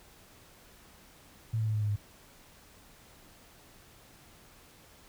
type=tone with pitch steps; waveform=sine; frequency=111.7 / 109.91 / 108.14 / 106.41 / 104.7 / 103.02 Hz; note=A2 / A2 / A2 / G#2 / G#2 / G#2; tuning=+27 / -1 / -30 / +43 / +15 / -13 cents; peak=-27 dBFS; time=1.53-1.962 s; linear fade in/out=10 ms; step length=72 ms; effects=pink hiss -57 dBFS RMS until 5.08 s